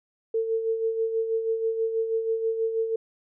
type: tone with tremolo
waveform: sine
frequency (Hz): 450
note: A4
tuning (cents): +39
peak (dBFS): -21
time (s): 0.34-2.96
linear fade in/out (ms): 5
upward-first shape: sine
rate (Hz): 6.2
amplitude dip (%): 55
effects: none